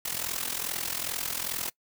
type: noise with amplitude modulation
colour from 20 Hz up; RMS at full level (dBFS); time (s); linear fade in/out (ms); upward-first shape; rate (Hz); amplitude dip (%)
white; -29; 0.05-1.7; 5; sine; 42.4; 80
effects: noise-tail reverb RT60 0.1 s tail -23 dB re dry